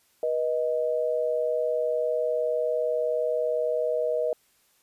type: tone pair together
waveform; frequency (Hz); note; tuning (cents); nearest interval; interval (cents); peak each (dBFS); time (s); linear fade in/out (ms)
sine; 484.5 / 624.3; B4 / D#5; -33 / +6; major third; 439; -26; 0.23-4.33; 2
effects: white hiss -65 dBFS RMS until 4.82 s + resampled to 32000 Hz